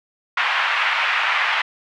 white band-pass noise, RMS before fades -20 dBFS, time 0.37-1.62 s, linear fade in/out 5 ms, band 860 to 2600 Hz, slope 24 dB/octave, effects none

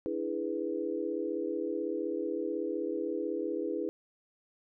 sine chord, E dominant seventh, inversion third, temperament equal, 293.7 / 329.6 / 415.3 / 493.9 Hz, D4 / E4 / G#4 / B4, 0 / 0 / 0 / 0 cents, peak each -39 / -35 / -36 / -37 dBFS, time 0.06-3.89 s, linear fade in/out 0 ms, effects none

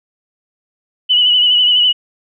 sine tone with vibrato, 2960 Hz, F#7, in tune, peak -8 dBFS, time 1.09-1.93 s, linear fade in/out 20 ms, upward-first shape sine, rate 12 Hz, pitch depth 42 cents each way, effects none

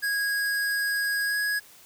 square tone with pitch glide, 1648 to 1665.2 Hz, G#6 to G#6, -14 to +4 cents, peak -25 dBFS, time 0.02-1.6 s, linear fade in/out 20 ms, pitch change +18 cents, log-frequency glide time 1.26-1.37 s, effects white hiss -52 dBFS RMS until 1.85 s

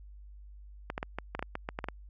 clicks, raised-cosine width 0.5 ms, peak -19 dBFS, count 12, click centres 0.901 / 0.979 / 1.029 / 1.186 / 1.35 / 1.393 / 1.426 / 1.554 / 1.689 / 1.789 / 1.842 / 1.886 s, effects added 50 Hz sine -47 dBFS peak until 2.09 s

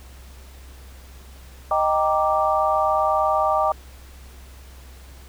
sine chord, Eb major seventh, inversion none, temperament equal, 622.3 / 784 / 932.3 / 1174.7 Hz, Eb5 / G5 / Bb5 / D6, 0 / 0 / 0 / 0 cents, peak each -22 / -22 / -26 / -22 dBFS, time 1.71-3.72 s, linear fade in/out 2 ms, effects added 65 Hz sine -41 dBFS peak until 5.28 s + pink hiss -49 dBFS RMS until 5.28 s

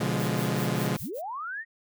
sawtooth chord, B diminished seventh, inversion none, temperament equal with one note detuned, 123.47 / 144.06 / 174.61 / 207.7 Hz, B2 / D3 / F3 / Ab3, 0 / -33 / 0 / 0 cents, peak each -27 dBFS, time 0-0.97 s, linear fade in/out 10 ms
violet noise with tremolo, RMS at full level -39 dBFS, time 0.17-1.22 s, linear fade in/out 50 ms, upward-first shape sine, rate 5 Hz, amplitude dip 100%
sine linear sweep, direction up, 34 to 1900 Hz, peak -32 dBFS, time 0.99-1.65 s, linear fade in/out 50 ms
effects none

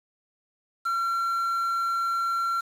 triangle tone with quantisation, 1364 Hz, F6, 41 cents flat, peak -22 dBFS, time 0.85-2.61 s, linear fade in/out 10 ms, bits 7, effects low-pass 12000 Hz 12 dB/octave

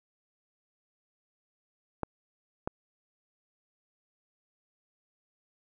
clicks, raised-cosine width 1 ms, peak -16 / -17 dBFS, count 2, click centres 2.033 / 2.675 s, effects none

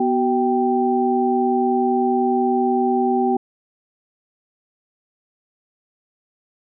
sine tone cluster, 246.4 / 376.6 / 783 Hz, B3 / F#4 / G5, -4 / +31 / -2 cents, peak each -20 dBFS, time 0-3.37 s, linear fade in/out 5 ms, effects none

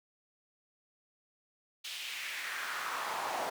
brown noise with high-pass filter sweep, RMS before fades -38 dBFS, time 1.84-3.5 s, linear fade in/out 10 ms, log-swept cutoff 3300 to 680 Hz, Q 2.2, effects none

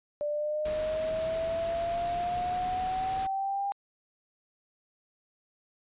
sine exponential sweep, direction up, 587.3 to 803 Hz, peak -28 dBFS, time 0.21-3.72 s, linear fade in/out 0 ms
pink noise, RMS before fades -41 dBFS, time 0.65-3.27 s, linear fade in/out 5 ms
effects resampled to 8000 Hz

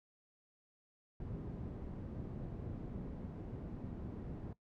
white low-pass noise, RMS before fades -45 dBFS, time 1.2-4.53 s, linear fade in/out 2 ms, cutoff 220 Hz, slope 12 dB/octave, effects noise-tail reverb RT60 0.1 s tail -17 dB re dry

